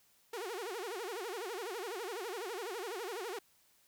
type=tone with vibrato; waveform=sawtooth; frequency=415.3 Hz; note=G#4; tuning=in tune; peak=-35 dBFS; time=0.33-3.39 s; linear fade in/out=5 ms; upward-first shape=sine; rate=12 Hz; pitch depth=270 cents each way; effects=white hiss -69 dBFS RMS until 3.87 s